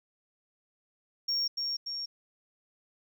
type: tone with echo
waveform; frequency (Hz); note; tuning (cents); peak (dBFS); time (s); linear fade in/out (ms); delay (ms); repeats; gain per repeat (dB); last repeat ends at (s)
sine; 5540; F8; -15; -25; 1.28-1.48; 10; 290; 2; -4; 2.06
effects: tanh soft clip ceiling -25 dBFS + 11-bit